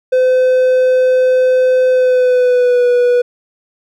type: tone with pitch glide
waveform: triangle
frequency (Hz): 511 to 489.1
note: C5 to B4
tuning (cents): -41 to -17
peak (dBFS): -6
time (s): 0.12-3.22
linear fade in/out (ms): 10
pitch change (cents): -76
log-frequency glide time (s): 1.9-2.87
effects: none